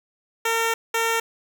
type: tone bursts at uneven times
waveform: 10% pulse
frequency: 455.8 Hz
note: A#4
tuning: 39 cents flat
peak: -12 dBFS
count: 2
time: 0.45-0.74 / 0.94-1.2 s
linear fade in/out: 5 ms
effects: none